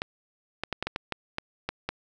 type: clicks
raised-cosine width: 0.3 ms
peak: -13 dBFS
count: 10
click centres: 0.019 / 0.636 / 0.727 / 0.826 / 0.87 / 0.961 / 1.123 / 1.384 / 1.69 / 1.89 s
effects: none